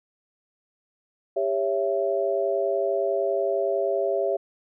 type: chord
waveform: sine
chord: C# diminished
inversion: second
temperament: just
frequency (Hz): 399.1 / 554.4 / 665.2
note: G4 / C#5 / E5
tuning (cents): +31 / 0 / +16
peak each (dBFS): -26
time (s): 1.36-4.37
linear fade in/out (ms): 10
effects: none